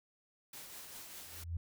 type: noise with tremolo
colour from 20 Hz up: white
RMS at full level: -48 dBFS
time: 0.53-1.44 s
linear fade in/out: 5 ms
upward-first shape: triangle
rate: 5 Hz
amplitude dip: 40%
type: tone with exponential growth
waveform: sine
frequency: 84.3 Hz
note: E2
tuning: 39 cents sharp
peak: -32 dBFS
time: 1.2-1.57 s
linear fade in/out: 5 ms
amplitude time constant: 80 ms
effects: none